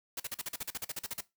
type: noise bursts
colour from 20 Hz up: white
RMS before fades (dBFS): -37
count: 15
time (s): 0.17-1.208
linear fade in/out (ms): 5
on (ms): 30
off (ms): 42
effects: noise-tail reverb RT60 0.2 s tail -18 dB re dry